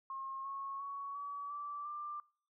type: tone with pitch steps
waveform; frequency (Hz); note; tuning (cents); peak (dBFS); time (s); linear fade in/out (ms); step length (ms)
sine; 1075 / 1096.3 / 1118.1 / 1140.2 / 1162.9 / 1185.9; C6 / C#6 / C#6 / C#6 / D6 / D6; +47 / -20 / +15 / +48 / -17 / +16; -40; 0.1-2.2; 2; 350
effects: noise-tail reverb RT60 0.5 s tail -24 dB re dry